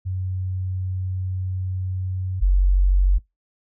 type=tone pair in turn; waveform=sine; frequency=93 / 46.5 Hz; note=F#2 / F#1; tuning=+9 / +9 cents; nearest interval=octave; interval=1200 cents; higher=first; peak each=-23 / -13 dBFS; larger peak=second; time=0.05-2.41 / 2.41-3.19 s; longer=first; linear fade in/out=20 ms; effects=noise-tail reverb RT60 0.2 s tail -25 dB re dry